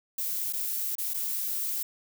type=noise with dropouts; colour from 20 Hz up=violet; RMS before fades=-31 dBFS; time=0.18-1.83 s; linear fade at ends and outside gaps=5 ms; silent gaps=0.526-0.533 / 0.954-0.982 / 1.137-1.142 s; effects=none